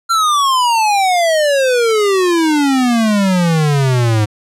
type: exponential sweep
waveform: square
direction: down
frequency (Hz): 1377 to 103.83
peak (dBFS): -11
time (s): 0.09-4.26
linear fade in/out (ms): 20
effects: low-pass 10000 Hz 12 dB/octave